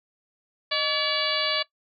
harmonic tone with a mistuned harmonic, 572 Hz, D5, 46 cents flat, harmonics 1 / 2 / 3 / 4 / 5 / 6 / 7 / 8, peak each -31 / -31 / -31 / -31 / -31 / -31 / -31 / -31 dBFS, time 0.71-1.63 s, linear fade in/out 10 ms, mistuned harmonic 1, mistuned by +130 cents, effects noise-tail reverb RT60 0.1 s tail -18 dB re dry

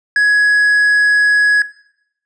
triangle tone, 1675 Hz, G#6, 14 cents sharp, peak -7 dBFS, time 0.16-1.62 s, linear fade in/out 2 ms, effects noise-tail reverb RT60 0.7 s tail -17 dB re dry + resampled to 22050 Hz

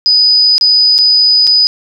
sine tone with dropouts, 4978 Hz, D#8, in tune, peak -5 dBFS, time 0.06-1.67 s, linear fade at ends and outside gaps 0 ms, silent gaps 0.581-0.611 / 0.981-0.987 / 1.469-1.474 s, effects none

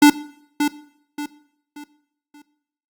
square tone with echo, 293.4 Hz, D4, 2 cents flat, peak -7 dBFS, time 0.02-0.1 s, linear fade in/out 5 ms, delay 580 ms, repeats 4, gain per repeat -9 dB, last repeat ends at 2.42 s, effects noise-tail reverb RT60 0.7 s tail -18 dB re dry + Opus 48 kbps

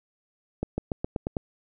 accelerating click train, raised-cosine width 2 ms, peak -14 dBFS, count 7, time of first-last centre 0.63-1.368 s, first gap 150 ms, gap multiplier 0.92, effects none

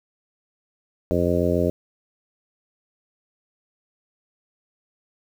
harmonic tone, 87.31 Hz, F2, in tune, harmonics 1 / 2 / 3 / 4 / 5 / 6 / 7, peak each -26 / -26 / -26 / -26 / -26 / -26 / -26 dBFS, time 1.11-1.7 s, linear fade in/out 0 ms, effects 8-bit

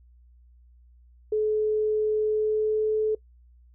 sine tone with pitch glide, 428.8 to 432.3 Hz, A4 to A4, -45 to -31 cents, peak -21 dBFS, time 1.32-3.15 s, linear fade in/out 5 ms, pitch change +14 cents, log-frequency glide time 2.28-2.97 s, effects noise-tail reverb RT60 0.1 s tail -21 dB re dry + added 60 Hz sine -52 dBFS peak until 3.74 s

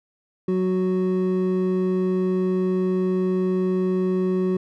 triangle tone pair together, 185 / 370 Hz, F#3 / F#4, 0 / 0 cents, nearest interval octave, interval 1200 cents, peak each -20 / -20 dBFS, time 0.48-4.57 s, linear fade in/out 5 ms, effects none

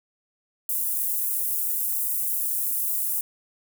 pink high-pass noise, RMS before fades -26 dBFS, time 0.69-3.21 s, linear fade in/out 2 ms, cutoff 11000 Hz, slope 24 dB/octave, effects none

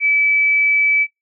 sine tone, 2301 Hz, D7, 36 cents flat, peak -12 dBFS, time 0-1.07 s, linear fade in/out 50 ms, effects noise-tail reverb RT60 0.2 s tail -24 dB re dry

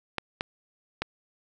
clicks, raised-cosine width 0.3 ms, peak -12 dBFS, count 3, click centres 0.183 / 0.409 / 1.02 s, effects none

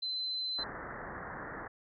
sine tone, 4057 Hz, B7, 46 cents sharp, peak -33 dBFS, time 0.02-0.64 s, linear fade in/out 10 ms
white low-pass noise, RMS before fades -43 dBFS, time 0.58-1.68 s, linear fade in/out 10 ms, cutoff 1900 Hz, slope 96 dB/octave
effects none

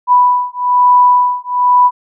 sine beating tone pair, 987.8 / 988.9 Hz, B5 / B5, 0 / +2 cents, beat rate 1.1 Hz, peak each -10 dBFS, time 0.07-1.91 s, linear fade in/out 50 ms, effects none

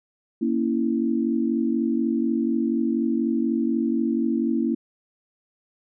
sine chord, A# diminished, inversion none, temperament equal, 233.1 / 277.2 / 329.6 Hz, A#3 / C#4 / E4, 0 / 0 / 0 cents, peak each -23 / -26 / -25 dBFS, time 0.41-4.75 s, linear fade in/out 10 ms, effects none

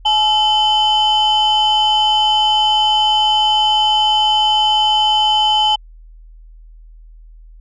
sine tone pair together, 854 / 3043 Hz, G#5 / F#7, +48 / +48 cents, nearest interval octave + minor seventh, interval 2200 cents, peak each -12 dBFS, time 0.05-5.76 s, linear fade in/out 10 ms, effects tanh soft clip ceiling -7 dBFS + added 40 Hz sine -37 dBFS peak until 7.6 s

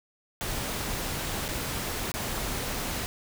pink noise with dropouts, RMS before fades -32 dBFS, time 0.41-3.06 s, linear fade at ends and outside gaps 0 ms, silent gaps 1.481-1.488 / 2.117-2.14 s, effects none

